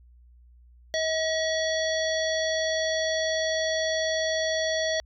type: harmonic tone with a mistuned harmonic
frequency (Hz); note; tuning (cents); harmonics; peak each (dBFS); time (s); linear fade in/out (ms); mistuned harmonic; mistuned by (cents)
638; D#5; +43; 1 / 3 / 5 / 7 / 9; -26 / -31 / -33 / -34 / -36; 0.94-5; 0; 5; +100
effects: added 60 Hz sine -51 dBFS peak until 5.05 s